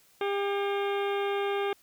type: harmonic tone with a mistuned harmonic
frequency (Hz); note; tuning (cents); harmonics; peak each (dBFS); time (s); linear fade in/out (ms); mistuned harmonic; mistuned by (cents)
400.9; G4; +39; 1 / 2 / 3 / 4 / 5 / 6 / 7 / 8 / 9; -28 / -34 / -38 / -40 / -42 / -44 / -45 / -46 / -47; 0.21-1.73; 2; 5; +120
effects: white hiss -62 dBFS RMS until 1.82 s

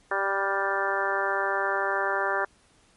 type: harmonic tone with a mistuned harmonic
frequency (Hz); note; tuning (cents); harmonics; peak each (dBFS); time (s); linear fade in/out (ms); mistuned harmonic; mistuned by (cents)
196; G3; 0; 2 / 3 / 4 / 5 / 6 / 7 / 8 / 9; -32 / -32 / -32 / -32 / -32 / -32 / -32 / -32; 0.11-2.45; 5; 7; +36
effects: pink hiss -61 dBFS RMS until 2.96 s + MP3 48 kbps

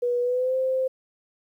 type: tone with pitch glide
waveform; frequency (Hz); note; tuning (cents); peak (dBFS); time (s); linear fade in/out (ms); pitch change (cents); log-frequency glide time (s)
sine; 486.4 to 521.3; B4 to C5; -26 to -6; -21; 0.02-0.88; 10; +120; 0.21-0.56
effects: 10-bit

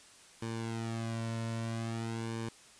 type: tone with flanger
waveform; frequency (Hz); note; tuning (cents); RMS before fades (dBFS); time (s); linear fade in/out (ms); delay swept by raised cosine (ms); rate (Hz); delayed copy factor
sawtooth; 114.1; A#2; -37; -37; 0.42-2.49; 5; 1.5 to 2.5; 0.5; -0.85
effects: white hiss -57 dBFS RMS until 2.79 s + resampled to 22050 Hz

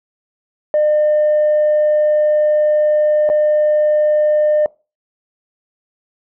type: tone with dropouts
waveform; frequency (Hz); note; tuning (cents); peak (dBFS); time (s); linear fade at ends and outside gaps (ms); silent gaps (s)
sine; 604; D5; +48; -9; 0.74-4.66; 1; 3.291-3.299
effects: noise-tail reverb RT60 0.3 s tail -23 dB re dry + tanh soft clip ceiling -8 dBFS

